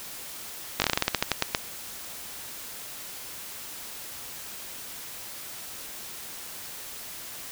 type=slowing click train; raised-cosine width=0.2 ms; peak=-4 dBFS; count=14; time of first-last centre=0.8-1.549 s; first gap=19 ms; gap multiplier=1.17; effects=white hiss -40 dBFS RMS until 7.51 s